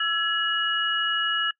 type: tone cluster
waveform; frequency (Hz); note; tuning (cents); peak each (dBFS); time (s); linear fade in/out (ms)
sine; 1334 / 1687 / 2902; E6 / G#6 / F#7; +20 / +27 / -34; -28 / -26 / -26; 0-1.51; 5
effects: noise-tail reverb RT60 0.1 s tail -24 dB re dry